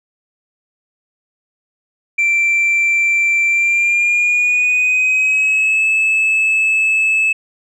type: tone with pitch glide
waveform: sine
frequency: 2349 to 2606 Hz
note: D7 to E7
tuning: 0 to -20 cents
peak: -9 dBFS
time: 2.18-7.33 s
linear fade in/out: 10 ms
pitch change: +180 cents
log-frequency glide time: 3.47-5.86 s
effects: tanh soft clip ceiling -10 dBFS